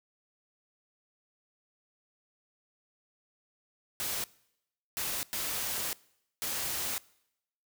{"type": "noise bursts at uneven times", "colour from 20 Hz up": "white", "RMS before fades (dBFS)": -34, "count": 4, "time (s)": [[4, 4.24], [4.97, 5.23], [5.33, 5.93], [6.42, 6.98]], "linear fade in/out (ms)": 0, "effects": ["noise-tail reverb RT60 0.8 s tail -23 dB re dry"]}